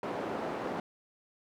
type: band-pass noise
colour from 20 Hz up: white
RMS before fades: -36 dBFS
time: 0.03-0.8 s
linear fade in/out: 2 ms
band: 190 to 710 Hz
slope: 12 dB/octave
effects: none